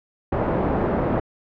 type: low-pass noise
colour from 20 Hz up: white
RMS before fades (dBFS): -22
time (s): 0.32-1.2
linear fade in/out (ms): 5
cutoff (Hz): 580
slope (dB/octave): 12
effects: low-pass 2000 Hz 12 dB/octave